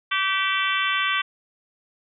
harmonic tone with a mistuned harmonic, 385.2 Hz, G4, 30 cents flat, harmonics 3 / 4 / 5 / 6 / 7 / 8 / 9, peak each -26 / -27 / -28 / -29 / -29 / -30 / -31 dBFS, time 0.11-1.22 s, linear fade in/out 10 ms, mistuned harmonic 5, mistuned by +28 cents, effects none

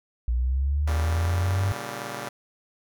sine linear sweep, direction up, 58.27 to 98.8 Hz, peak -21 dBFS, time 0.28-1.72 s, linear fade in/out 0 ms
5% pulse chord, G diminished, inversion first, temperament just, 117.6 / 141.12 / 196 Hz, Bb2 / Db3 / G3, +16 / +31 / 0 cents, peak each -26 dBFS, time 0.87-2.29 s, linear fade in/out 5 ms
effects none

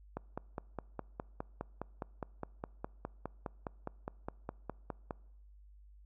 click train, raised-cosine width 1 ms, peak -24 dBFS, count 25, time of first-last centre 0.17-5.108 s, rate 4.86 Hz, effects noise-tail reverb RT60 0.9 s tail -24 dB re dry + added 50 Hz sine -55 dBFS peak until 6.05 s

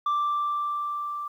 sine tone with level ramp, 1174.7 Hz, D6, in tune, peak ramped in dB -19 to -30 dBFS, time 0.06-1.28 s, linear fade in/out 5 ms, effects tanh soft clip ceiling -21 dBFS + 10-bit

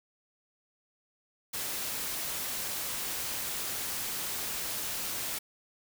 white noise, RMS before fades -35 dBFS, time 1.53-5.39 s, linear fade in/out 10 ms, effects none

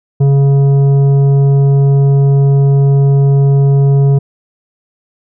triangle tone with tanh clipping, 139 Hz, C#3, 5 cents sharp, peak -7 dBFS, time 0.2-4.19 s, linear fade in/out 10 ms, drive 13 dB, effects none

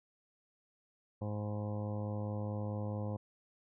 harmonic tone with a mistuned harmonic, 104.6 Hz, G#2, 13 cents sharp, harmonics 1 / 2 / 3 / 4 / 5 / 6 / 7 / 8 / 9 / 10, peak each -37 / -42 / -48 / -52 / -44 / -54 / -53 / -53 / -56 / -58 dBFS, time 1.21-3.17 s, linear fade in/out 10 ms, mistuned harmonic 9, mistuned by +53 cents, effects none

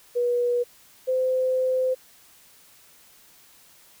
sine tone pair in turn, 484.9 / 514.7 Hz, B4 / C5, -32 / -29 cents, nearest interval minor second, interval 103 cents, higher second, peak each -20 dBFS, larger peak neither, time 0.15-0.64 / 1.07-1.95 s, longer second, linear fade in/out 20 ms, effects white hiss -54 dBFS RMS until 4 s

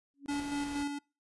sine tone with exponential growth, 280 Hz, C#4, 18 cents sharp, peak -39 dBFS, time 0.14-0.26 s, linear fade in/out 0 ms, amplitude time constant 24 ms
square tone with tremolo, 286.3 Hz, D4, 44 cents flat, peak -32 dBFS, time 0.28-0.99 s, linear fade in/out 10 ms, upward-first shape square, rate 4.2 Hz, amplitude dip 40%
pink noise, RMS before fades -47 dBFS, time 0.29-0.84 s, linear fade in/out 20 ms
effects noise-tail reverb RT60 0.3 s tail -26 dB re dry + resampled to 24000 Hz

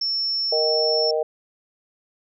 sine tone, 5400 Hz, E8, 41 cents sharp, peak -21 dBFS, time 0.01-1.11 s, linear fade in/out 5 ms
harmonic tone, 155.56 Hz, D#3, in tune, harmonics 3 / 4 / 5, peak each -22 / -23 / -31 dBFS, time 0.52-1.23 s, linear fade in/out 5 ms
effects none

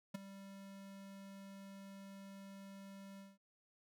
square tone with ADSR envelope, 196 Hz, G3, in tune, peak -38 dBFS, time 0.14-3.38 s, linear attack 10 ms, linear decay 12 ms, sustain -14 dB, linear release 190 ms, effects none

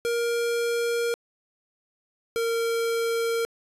square tone pair in turn, 470 / 460.9 Hz, A#4 / A#4, +14 / -20 cents, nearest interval unison, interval 34 cents, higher first, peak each -24 dBFS, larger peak neither, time 0.05-1.14 / 2.36-3.45 s, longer neither, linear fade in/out 0 ms, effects resampled to 32000 Hz + 10-bit

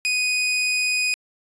sawtooth tone, 2489 Hz, D#7, in tune, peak -16 dBFS, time 0.05-1.14 s, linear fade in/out 0 ms, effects resampled to 22050 Hz

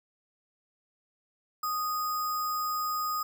sine tone with sample-and-hold, 1240 Hz, D#6, 6 cents flat, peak -28 dBFS, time 1.63-3.23 s, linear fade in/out 5 ms, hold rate 6300 Hz, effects none

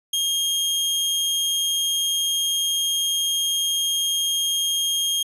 sawtooth tone, 3234 Hz, G#7, 47 cents flat, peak -17 dBFS, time 0.13-5.23 s, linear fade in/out 5 ms, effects resampled to 32000 Hz

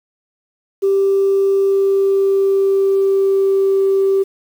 sine tone with pitch glide, 392 to 389.1 Hz, G4 to G4, 0 to -13 cents, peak -10 dBFS, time 0.82-4.24 s, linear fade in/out 20 ms, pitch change -13 cents, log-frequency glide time 1.7-3.85 s, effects tanh soft clip ceiling -7 dBFS + 7-bit

